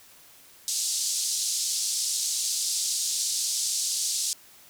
white band-pass noise, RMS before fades -28 dBFS, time 0.68-4.33 s, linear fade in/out 0 ms, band 4300 to 8600 Hz, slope 24 dB/octave, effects white hiss -53 dBFS RMS until 4.69 s

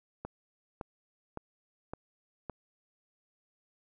click train, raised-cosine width 1 ms, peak -24 dBFS, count 5, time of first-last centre 0.25-2.497 s, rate 1.78 Hz, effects none

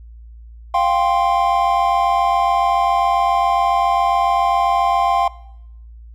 triangle chord, F suspended second, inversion none, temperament just, 698.5 / 785.8 / 1047.7 Hz, F5 / G5 / C6, 0 / +4 / +2 cents, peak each -16 dBFS, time 0.74-5.28 s, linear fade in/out 5 ms, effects noise-tail reverb RT60 0.8 s tail -21 dB re dry + added 57 Hz sine -36 dBFS peak until 6.14 s

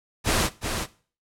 pink noise with echo, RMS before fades -22 dBFS, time 0.24-0.5 s, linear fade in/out 50 ms, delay 370 ms, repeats 1, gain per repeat -6 dB, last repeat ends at 0.87 s, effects noise-tail reverb RT60 0.4 s tail -18 dB re dry + low-pass 11000 Hz 12 dB/octave

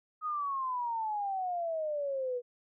sine exponential sweep, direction down, 1263 to 481.7 Hz, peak -31 dBFS, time 0.21-2.42 s, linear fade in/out 50 ms, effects none

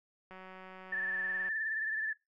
click train, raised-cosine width 0.5 ms, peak -35 dBFS, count 221, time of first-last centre 0.31-1.486 s, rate 187 Hz
sine tone with vibrato, 1756 Hz, A6, 4 cents flat, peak -32 dBFS, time 0.92-2.13 s, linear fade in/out 5 ms, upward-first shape triangle, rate 19 Hz, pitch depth 57 cents each way
effects noise-tail reverb RT60 0.2 s tail -21 dB re dry

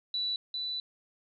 sine tone pair in turn, 3951 / 3976 Hz, B7 / B7, 0 / +11 cents, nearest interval unison, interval 11 cents, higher second, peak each -29 / -32 dBFS, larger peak first, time 0.14-0.36 / 0.54-0.8 s, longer second, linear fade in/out 2 ms, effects none

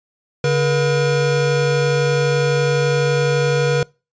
square tone pair together, 142.7 / 480 Hz, D3 / B4, -49 / -49 cents, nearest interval octave + major sixth, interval 2100 cents, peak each -18 dBFS, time 0.44-3.83 s, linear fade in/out 2 ms, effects noise-tail reverb RT60 0.3 s tail -25 dB re dry + resampled to 16000 Hz

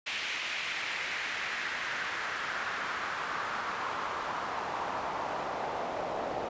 pink noise with band-pass filter sweep, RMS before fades -35 dBFS, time 0.06-6.49 s, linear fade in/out 10 ms, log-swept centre 2600 to 660 Hz, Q 2, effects resampled to 16000 Hz

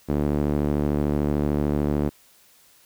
sawtooth tone with band-pass filter, 73.42 Hz, D2, in tune, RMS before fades -23 dBFS, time 0.08-2.1 s, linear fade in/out 20 ms, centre 300 Hz, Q 1.1, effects white hiss -56 dBFS RMS until 2.85 s

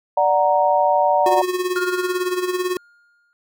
sine chord, D augmented, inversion none, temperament equal, 587.3 / 740 / 932.3 Hz, D5 / F#5 / A#5, 0 / 0 / 0 cents, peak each -18 dBFS, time 0.17-1.42 s, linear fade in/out 5 ms
square tone with tremolo, 363.8 Hz, F#4, 29 cents flat, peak -18 dBFS, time 1.26-2.77 s, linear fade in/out 2 ms, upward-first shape sine, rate 18 Hz, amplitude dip 65%
triangle tone with exponential decay, 1415 Hz, F6, 22 cents sharp, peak -20 dBFS, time 1.76-3.33 s, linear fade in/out 0 ms, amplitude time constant 340 ms
effects none

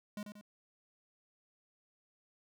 square tone with echo, 207.7 Hz, G#3, in tune, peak -40 dBFS, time 0.17-0.23 s, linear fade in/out 2 ms, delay 91 ms, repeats 2, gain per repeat -6 dB, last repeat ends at 0.412 s, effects none

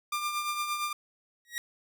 sawtooth tone with tremolo, 1195 Hz, D6, 30 cents sharp, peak -24 dBFS, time 0.12-0.93 s, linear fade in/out 5 ms, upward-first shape triangle, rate 8.7 Hz, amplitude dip 55%
sawtooth tone with exponential growth, 1900 Hz, A#6, 33 cents sharp, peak -25 dBFS, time 1.45-1.58 s, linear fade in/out 0 ms, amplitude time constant 27 ms
effects none

